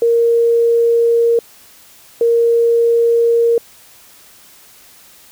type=tone pair in turn; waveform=sine; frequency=466.2 / 466.2 Hz; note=A#4 / A#4; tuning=0 / 0 cents; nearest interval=unison; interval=0 cents; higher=neither; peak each=-9 dBFS; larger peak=neither; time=0.02-1.39 / 2.21-3.58 s; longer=neither; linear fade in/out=2 ms; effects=white hiss -44 dBFS RMS until 5.31 s